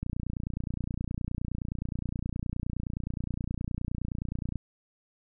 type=click train; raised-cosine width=5 ms; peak=-20 dBFS; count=135; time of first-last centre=0.03-4.557 s; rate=29.6 Hz; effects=none